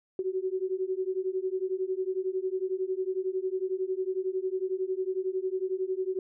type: beating tone pair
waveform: sine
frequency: 370 / 381 Hz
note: F#4 / G4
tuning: 0 / -49 cents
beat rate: 11 Hz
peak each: -31 dBFS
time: 0.19-6.19 s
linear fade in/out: 2 ms
effects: none